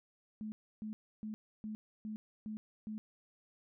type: tone bursts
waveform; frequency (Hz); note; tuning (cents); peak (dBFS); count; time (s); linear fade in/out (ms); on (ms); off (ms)
sine; 215.3; A3; -37; -39; 7; 0.41-2.98; 0; 110; 300
effects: none